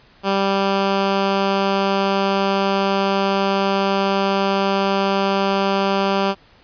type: tone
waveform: 10% pulse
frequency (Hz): 196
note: G3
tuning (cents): 0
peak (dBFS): -8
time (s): 0.23-6.35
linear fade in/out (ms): 50
effects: pink hiss -51 dBFS RMS until 6.63 s + resampled to 11025 Hz

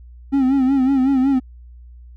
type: tone with vibrato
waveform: triangle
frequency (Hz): 266.6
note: C4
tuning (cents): +33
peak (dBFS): -11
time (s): 0.32-1.4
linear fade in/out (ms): 20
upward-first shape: sine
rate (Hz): 5.4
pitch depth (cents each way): 79
effects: added 60 Hz sine -38 dBFS peak until 2.16 s

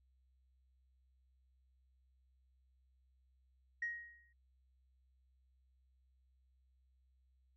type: tone with exponential decay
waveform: sine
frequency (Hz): 1883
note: A#6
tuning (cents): +17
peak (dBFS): -34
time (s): 3.82-4.33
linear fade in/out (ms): 5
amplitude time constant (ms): 110
effects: tanh soft clip ceiling -30 dBFS + added 64 Hz sine -70 dBFS peak until 7.56 s

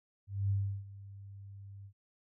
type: tone with ADSR envelope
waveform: sine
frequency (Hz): 99.1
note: G2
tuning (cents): +19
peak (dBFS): -27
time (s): 0.27-1.93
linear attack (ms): 230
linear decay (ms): 340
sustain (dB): -19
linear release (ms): 76
effects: none

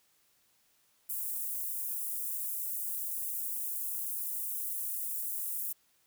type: high-pass noise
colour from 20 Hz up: white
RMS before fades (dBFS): -36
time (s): 1.09-5.73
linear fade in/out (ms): 10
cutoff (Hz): 9700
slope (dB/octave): 24
effects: white hiss -70 dBFS RMS until 6.06 s

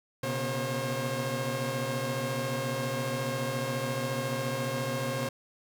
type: tone cluster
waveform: sawtooth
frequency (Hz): 123.1 / 137.5 / 239.5 / 536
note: B2 / C#3 / A#3 / C5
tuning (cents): -5 / -14 / +47 / +42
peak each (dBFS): -31 / -33 / -35 / -29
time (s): 0.23-5.29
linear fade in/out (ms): 5
effects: none

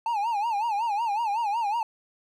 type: tone with vibrato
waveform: triangle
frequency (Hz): 872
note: A5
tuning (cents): -16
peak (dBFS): -22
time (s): 0.06-1.83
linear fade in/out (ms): 2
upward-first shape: sine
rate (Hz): 5.4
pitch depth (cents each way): 150
effects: none

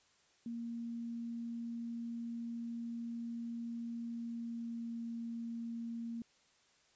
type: tone with pitch glide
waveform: sine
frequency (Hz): 233.4 to 231.8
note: A#3 to A#3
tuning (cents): +2 to -10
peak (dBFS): -39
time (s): 0.46-6.22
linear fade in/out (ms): 2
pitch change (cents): -12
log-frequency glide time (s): 4.11-5.02
effects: white hiss -70 dBFS RMS until 6.95 s + resampled to 16000 Hz

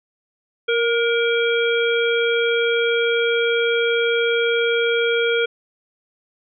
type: harmonic tone with a mistuned harmonic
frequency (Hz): 466.2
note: A#4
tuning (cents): 0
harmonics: 1 / 3 / 5 / 7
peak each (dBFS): -18 / -23 / -25 / -26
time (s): 0.68-5.46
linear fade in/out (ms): 10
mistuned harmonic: 3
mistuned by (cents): +31
effects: none

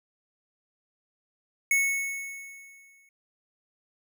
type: tone with exponential decay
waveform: square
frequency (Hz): 2205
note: C#7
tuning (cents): -10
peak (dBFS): -20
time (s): 1.71-3.09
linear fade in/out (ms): 2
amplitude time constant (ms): 300
effects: none

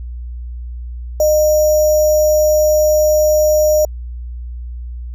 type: tone with sample-and-hold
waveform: sine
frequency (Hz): 610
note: D#5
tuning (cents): -34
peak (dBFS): -9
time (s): 1.2-3.85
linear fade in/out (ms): 2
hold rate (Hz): 6300
effects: added 60 Hz sine -24 dBFS peak until 5.14 s

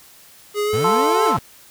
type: tone with pitch glide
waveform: square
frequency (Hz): 415.3 to 439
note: G#4 to A4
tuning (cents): 0 to -4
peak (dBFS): -19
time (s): 0.54-1.34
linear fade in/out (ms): 50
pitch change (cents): +96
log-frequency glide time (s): 0.65-0.8
type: linear two-way sweep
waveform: 35% pulse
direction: up then down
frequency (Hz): 92.5 to 418.4 to 92.5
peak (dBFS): -21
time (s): 0.73-1.39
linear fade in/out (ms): 5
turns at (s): 1.25
type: chord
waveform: sine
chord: F major seventh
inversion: none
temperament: equal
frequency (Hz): 698.5 / 880 / 1046.5 / 1318.5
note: F5 / A5 / C6 / E6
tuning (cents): 0 / 0 / 0 / 0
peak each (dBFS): -27 / -21 / -21 / -21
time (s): 0.84-1.37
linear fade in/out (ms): 5
effects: white hiss -47 dBFS RMS until 1.7 s

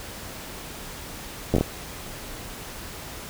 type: slowing click train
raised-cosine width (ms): 2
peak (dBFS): -7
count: 5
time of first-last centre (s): 1.54-1.61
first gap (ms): 10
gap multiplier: 1.39
effects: pink hiss -38 dBFS RMS until 3.29 s

